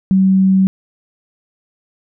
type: tone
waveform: sine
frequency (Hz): 190.5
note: G3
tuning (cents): -49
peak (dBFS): -8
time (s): 0.11-0.67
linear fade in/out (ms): 0
effects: none